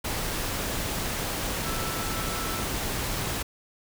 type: tone in noise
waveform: sine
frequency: 1326 Hz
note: E6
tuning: 10 cents sharp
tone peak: -37 dBFS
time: 1.64-2.64 s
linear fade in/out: 10 ms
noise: pink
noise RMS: -30 dBFS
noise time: 0.04-3.43 s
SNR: -10 dB
effects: none